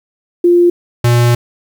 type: tone pair in turn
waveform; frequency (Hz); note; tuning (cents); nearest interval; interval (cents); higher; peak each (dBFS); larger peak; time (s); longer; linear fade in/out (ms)
sine / square; 349.2 / 119.88; F4 / A#2; 0 / +49; octave + perfect fifth; 1851; first; -5 / -8; first; 0.44-0.7 / 1.04-1.35; second; 5
effects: 7-bit